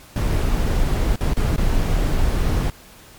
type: noise with dropouts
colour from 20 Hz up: brown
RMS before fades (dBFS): -18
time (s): 0.16-2.7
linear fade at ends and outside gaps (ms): 2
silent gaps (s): 1.159-1.208 / 1.336-1.368 / 1.562-1.58
effects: pink hiss -45 dBFS RMS until 3.18 s + MP3 96 kbps